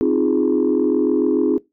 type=chord; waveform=sine; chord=F minor seventh; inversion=second; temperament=equal with one note detuned; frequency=261.6 / 308.6 / 349.2 / 415.3 Hz; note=C4 / Eb4 / F4 / Ab4; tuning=0 / -14 / 0 / 0 cents; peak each=-19 dBFS; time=0.01-1.58 s; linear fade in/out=0 ms; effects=noise-tail reverb RT60 0.2 s tail -21 dB re dry + tanh soft clip ceiling -8 dBFS